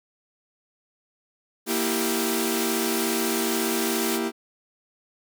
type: band-pass noise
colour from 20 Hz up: white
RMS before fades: -30 dBFS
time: 1.66-4.2 s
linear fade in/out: 50 ms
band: 1300 to 16000 Hz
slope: 12 dB/octave
type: chord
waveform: 40% pulse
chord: E diminished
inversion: second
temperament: equal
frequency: 233.1 / 329.6 / 392 Hz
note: Bb3 / E4 / G4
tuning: 0 / 0 / 0 cents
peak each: -28 dBFS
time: 1.66-4.32 s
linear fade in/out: 50 ms
effects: none